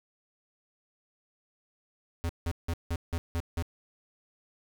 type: tone bursts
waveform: square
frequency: 84.4 Hz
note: E2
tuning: 41 cents sharp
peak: -29 dBFS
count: 7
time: 2.24-3.624 s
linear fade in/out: 0 ms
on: 52 ms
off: 170 ms
effects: none